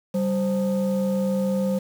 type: tone pair together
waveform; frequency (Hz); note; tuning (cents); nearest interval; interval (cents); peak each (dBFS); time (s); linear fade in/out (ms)
sine; 193.54 / 523; G3 / C5; -22 / -1; octave + perfect fourth; 1721; -20 / -23; 0.14-1.79; 10
effects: tanh soft clip ceiling -17 dBFS + 7-bit